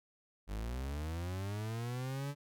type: linear sweep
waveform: 40% pulse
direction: up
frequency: 48 to 145 Hz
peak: -36 dBFS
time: 0.47-2.35 s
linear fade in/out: 50 ms
effects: none